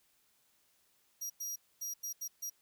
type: tone bursts at uneven times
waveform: sawtooth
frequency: 5730 Hz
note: F8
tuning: 44 cents sharp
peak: -35 dBFS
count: 6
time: 1.21-1.3 / 1.4-1.56 / 1.81-1.94 / 2.03-2.13 / 2.21-2.28 / 2.42-2.5 s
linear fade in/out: 10 ms
effects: white hiss -72 dBFS RMS until 2.61 s